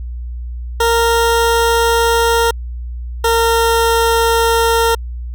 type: tone pair in turn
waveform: 20% pulse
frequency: 463.3 / 459.6 Hz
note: A#4 / A#4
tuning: -11 / -25 cents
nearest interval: unison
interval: 14 cents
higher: first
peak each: -6 dBFS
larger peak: neither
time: 0.8-2.51 / 3.24-4.95 s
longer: neither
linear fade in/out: 5 ms
effects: added 60 Hz sine -22 dBFS peak until 5.34 s